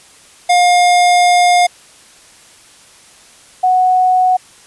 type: tone pair in turn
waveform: square / sine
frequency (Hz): 711 / 738.4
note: F5 / F#5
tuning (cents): +31 / -4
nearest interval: minor second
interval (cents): 65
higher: second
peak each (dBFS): -8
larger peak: neither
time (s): 0.49-1.67 / 3.63-4.37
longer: first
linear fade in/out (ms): 10
effects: white hiss -43 dBFS RMS until 4.66 s + resampled to 24000 Hz